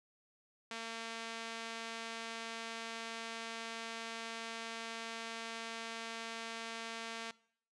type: tone with band-pass filter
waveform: sawtooth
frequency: 227.7 Hz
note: A#3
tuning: 40 cents flat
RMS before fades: -44 dBFS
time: 0.71-7.31 s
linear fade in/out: 2 ms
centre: 2900 Hz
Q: 0.6
effects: noise-tail reverb RT60 0.6 s tail -21 dB re dry + resampled to 22050 Hz